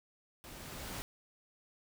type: noise with level ramp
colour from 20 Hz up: pink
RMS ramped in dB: -51 to -41 dBFS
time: 0.44-1.02 s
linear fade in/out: 0 ms
effects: none